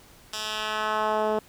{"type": "tone with band-pass filter sweep", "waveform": "10% pulse", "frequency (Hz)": 215.3, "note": "A3", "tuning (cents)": -37, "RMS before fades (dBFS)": -27, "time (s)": [0.33, 1.39], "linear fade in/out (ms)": 2, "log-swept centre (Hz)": [5200, 440], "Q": 1.1, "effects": ["pink hiss -53 dBFS RMS until 1.48 s"]}